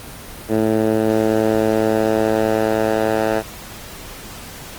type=tone with band-pass filter sweep; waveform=10% pulse; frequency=109.6 Hz; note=A2; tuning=6 cents flat; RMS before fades=-17 dBFS; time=0.48-3.43 s; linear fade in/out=50 ms; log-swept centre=340 to 780 Hz; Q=0.9; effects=pink hiss -35 dBFS RMS until 4.78 s + Opus 24 kbps